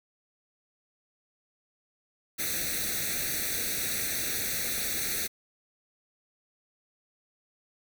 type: noise with comb filter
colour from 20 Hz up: white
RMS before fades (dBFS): -31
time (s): 2.38-5.28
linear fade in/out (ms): 20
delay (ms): 0.49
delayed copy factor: +0.95
effects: none